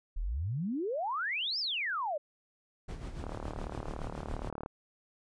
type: exponential two-way sweep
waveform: sine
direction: up then down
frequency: 33.31 to 5450 to 557 Hz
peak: -31 dBFS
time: 0.16-2.18 s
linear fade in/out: 10 ms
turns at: 1.59 s
type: noise with tremolo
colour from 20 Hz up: brown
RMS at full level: -38 dBFS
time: 2.88-4.5 s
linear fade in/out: 10 ms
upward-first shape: sine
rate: 7.1 Hz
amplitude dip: 60%
type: click train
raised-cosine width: 1 ms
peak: -25 dBFS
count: 54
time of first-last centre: 3.24-4.661 s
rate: 37.3 Hz
effects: resampled to 22050 Hz